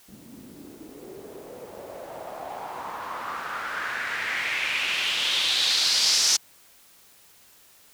blue noise with low-pass filter sweep, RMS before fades -28 dBFS, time 0.08-6.37 s, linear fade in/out 10 ms, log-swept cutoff 220 to 5700 Hz, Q 3.3, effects white hiss -55 dBFS RMS until 7.93 s

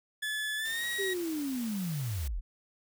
30% pulse tone with pitch glide, 1723 to 1900.8 Hz, A6 to A#6, -37 to +33 cents, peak -29 dBFS, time 0.22-1.14 s, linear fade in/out 10 ms, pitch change +170 cents, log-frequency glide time 0.57-0.85 s
white noise, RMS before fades -45 dBFS, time 0.65-2.28 s, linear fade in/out 5 ms
sine linear sweep, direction down, 404 to 30.8 Hz, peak -31 dBFS, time 0.98-2.41 s, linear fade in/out 20 ms
effects none

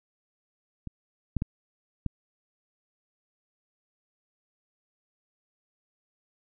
clicks, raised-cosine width 5 ms, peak -24 / -14 / -16 / -16 dBFS, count 4, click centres 0.873 / 1.367 / 1.421 / 2.063 s, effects none

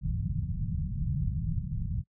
white low-pass noise, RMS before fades -31 dBFS, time 0.01-2.04 s, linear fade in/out 50 ms, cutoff 170 Hz, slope 48 dB/octave, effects noise-tail reverb RT60 0.1 s tail -26 dB re dry

